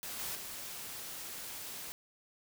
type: noise with level steps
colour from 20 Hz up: white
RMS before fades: -42 / -39 / -44 dBFS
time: 0.03-1.92 s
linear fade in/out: 0 ms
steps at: 0.19 / 0.35 s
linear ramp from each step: 5 ms
effects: none